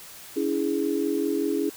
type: chord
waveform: sine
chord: C# minor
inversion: none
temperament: equal with one note detuned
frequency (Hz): 284.3 / 329.6 / 415.3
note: C#4 / E4 / G#4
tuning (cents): +44 / 0 / 0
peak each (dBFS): -27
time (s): 0.36-1.7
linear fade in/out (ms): 10
effects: white hiss -44 dBFS RMS until 1.76 s